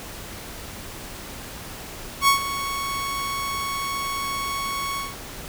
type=tone with ADSR envelope; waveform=sawtooth; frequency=1108.7 Hz; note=C#6; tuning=in tune; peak=-9 dBFS; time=2.21-5.16 s; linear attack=67 ms; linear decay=110 ms; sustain=-13 dB; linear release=190 ms; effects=pink hiss -37 dBFS RMS until 5.48 s